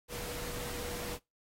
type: tone in noise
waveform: sine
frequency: 484.9 Hz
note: B4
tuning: 32 cents flat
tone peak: -44 dBFS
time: 0.08-1.19 s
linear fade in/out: 50 ms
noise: pink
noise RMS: -41 dBFS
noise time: 0.08-1.19 s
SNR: -6 dB
effects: noise-tail reverb RT60 0.2 s tail -22 dB re dry + AAC 48 kbps